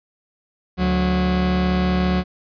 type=tone pair together; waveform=40% pulse; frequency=72.5 / 182.8 Hz; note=D2 / F#3; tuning=-22 / -21 cents; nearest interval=octave + major third; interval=1601 cents; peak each=-22 / -17 dBFS; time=0.77-2.24 s; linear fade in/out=50 ms; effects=resampled to 11025 Hz